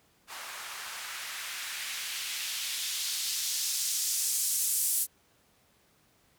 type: noise with band-pass filter sweep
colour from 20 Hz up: blue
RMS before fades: -33 dBFS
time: 0.27-5.07 s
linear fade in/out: 50 ms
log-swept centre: 970 to 10000 Hz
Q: 1.1
effects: pink hiss -66 dBFS RMS until 6.38 s + high-pass 60 Hz 12 dB/octave